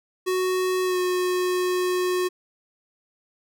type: tone with pitch glide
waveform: square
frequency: 370 to 363.4 Hz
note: F#4 to F#4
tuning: 0 to -31 cents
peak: -22 dBFS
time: 0.26-2.29 s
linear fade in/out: 20 ms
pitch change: -31 cents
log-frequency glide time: 0.84-0.98 s
effects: none